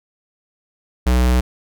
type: tone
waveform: square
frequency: 62 Hz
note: B1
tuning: 7 cents sharp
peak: -13 dBFS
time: 1.06-1.41 s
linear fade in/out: 10 ms
effects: none